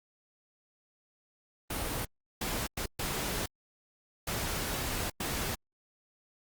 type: noise bursts at uneven times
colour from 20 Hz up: pink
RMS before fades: -34 dBFS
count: 6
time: 1.7-2.05 / 2.41-2.67 / 2.77-2.86 / 2.99-3.46 / 4.27-5.1 / 5.2-5.55 s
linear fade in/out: 5 ms
effects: Opus 32 kbps